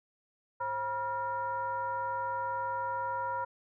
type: tone with frequency modulation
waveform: sine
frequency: 963 Hz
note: B5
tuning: 44 cents flat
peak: -31 dBFS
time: 0.6-3.45 s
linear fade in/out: 10 ms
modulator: 429 Hz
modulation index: 0.79
effects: none